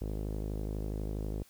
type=tone with low-pass filter; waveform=sawtooth; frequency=52.2 Hz; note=G#1; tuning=10 cents sharp; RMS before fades=-36 dBFS; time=0.01-1.43 s; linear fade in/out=5 ms; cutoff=450 Hz; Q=1.6; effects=white hiss -62 dBFS RMS until 1.49 s